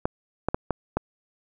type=clicks; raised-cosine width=1 ms; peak=-9 dBFS; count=5; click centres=0.055 / 0.486 / 0.545 / 0.707 / 0.97 s; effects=none